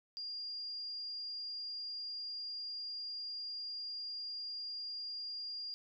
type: tone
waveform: sine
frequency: 4810 Hz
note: D8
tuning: 41 cents sharp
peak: -40 dBFS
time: 0.17-5.74 s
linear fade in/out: 0 ms
effects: none